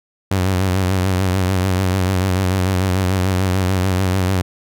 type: tone with vibrato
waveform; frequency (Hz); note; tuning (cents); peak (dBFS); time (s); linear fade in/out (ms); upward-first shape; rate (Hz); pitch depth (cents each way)
sawtooth; 93.5; F#2; +19; -11; 0.31-4.42; 5; sine; 6.8; 61
effects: none